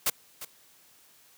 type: noise with echo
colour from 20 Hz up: white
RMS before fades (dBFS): -25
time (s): 0.06-0.1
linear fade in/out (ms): 5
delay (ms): 350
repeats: 1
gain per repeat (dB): -14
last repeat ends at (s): 0.45
effects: white hiss -59 dBFS RMS until 1.37 s + high-pass 80 Hz 12 dB/octave